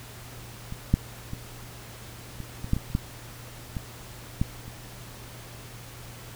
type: clicks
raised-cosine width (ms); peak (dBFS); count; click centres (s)
5; -23 / -6 / -21 / -22 / -21 / -9 / -18 / -30 / -11 / -18 / -11 / -28; 12; 0.724 / 0.94 / 1.334 / 2.403 / 2.644 / 2.734 / 2.766 / 2.902 / 2.951 / 3.768 / 4.415 / 4.68
effects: added 118 Hz sine -45 dBFS peak until 6.35 s + pink hiss -45 dBFS RMS until 6.35 s